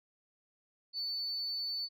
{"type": "tone", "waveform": "sine", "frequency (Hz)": 4495, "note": "C#8", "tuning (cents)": 23, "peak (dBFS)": -33, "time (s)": [0.93, 1.89], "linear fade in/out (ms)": 50, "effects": ["tanh soft clip ceiling -30 dBFS"]}